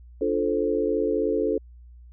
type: chord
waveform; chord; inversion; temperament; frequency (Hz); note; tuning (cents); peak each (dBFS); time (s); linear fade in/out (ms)
sine; D minor seventh; none; equal; 293.7 / 349.2 / 440 / 523.3; D4 / F4 / A4 / C5; 0 / 0 / 0 / 0; -28 / -28 / -24 / -29; 0.21-1.58; 5
effects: added 60 Hz sine -44 dBFS peak until 2.12 s